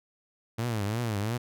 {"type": "tone with vibrato", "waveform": "sawtooth", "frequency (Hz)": 110, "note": "A2", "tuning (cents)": 0, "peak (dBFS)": -24, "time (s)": [0.58, 1.38], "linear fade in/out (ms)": 10, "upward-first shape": "triangle", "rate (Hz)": 2.9, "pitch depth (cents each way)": 200, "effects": []}